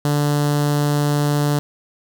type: tone with notch filter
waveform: sawtooth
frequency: 146.2 Hz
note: D3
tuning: 7 cents flat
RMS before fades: -18 dBFS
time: 0.05-1.59 s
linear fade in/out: 0 ms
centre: 2300 Hz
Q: 1.5
effects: 7-bit